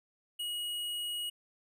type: tone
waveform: square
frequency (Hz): 2900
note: F#7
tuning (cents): -35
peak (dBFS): -35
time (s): 0.39-1.3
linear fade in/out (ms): 10
effects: none